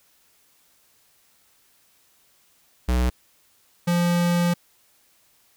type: tone pair in turn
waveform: square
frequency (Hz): 61.8 / 173.79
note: B1 / F3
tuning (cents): +2 / -8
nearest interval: octave + tritone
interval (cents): 1790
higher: second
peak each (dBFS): -19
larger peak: neither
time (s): 2.88-3.1 / 3.87-4.54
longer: second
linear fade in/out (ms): 10
effects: white hiss -61 dBFS RMS until 5.56 s